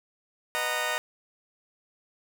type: chord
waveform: 15% pulse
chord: B major seventh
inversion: none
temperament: just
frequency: 493.9 / 617.4 / 740.8 / 926 Hz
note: B4 / D#5 / F#5 / A#5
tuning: 0 / -14 / +2 / -12 cents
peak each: -30 / -25 / -29 / -27 dBFS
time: 0.55-0.98 s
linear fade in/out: 0 ms
effects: none